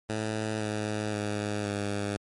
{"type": "tone with pitch steps", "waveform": "10% pulse", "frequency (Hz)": [108.6, 106.37, 104.18, 102.03], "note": ["A2", "G#2", "G#2", "G#2"], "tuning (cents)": [-22, 42, 6, -30], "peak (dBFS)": -21, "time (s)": [0.09, 2.17], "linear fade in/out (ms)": 10, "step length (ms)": 520, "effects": ["MP3 48 kbps"]}